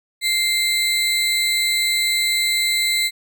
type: tone pair together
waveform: 35% pulse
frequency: 2100 / 3964 Hz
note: C7 / B7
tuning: +6 / +6 cents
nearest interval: major seventh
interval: 1100 cents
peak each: -18 dBFS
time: 0.21-3.11 s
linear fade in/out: 50 ms
effects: none